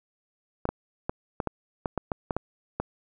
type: clicks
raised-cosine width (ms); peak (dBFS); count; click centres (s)
1; -13; 11; 0.654 / 0.69 / 1.095 / 1.402 / 1.473 / 1.858 / 1.977 / 2.118 / 2.308 / 2.366 / 2.8
effects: none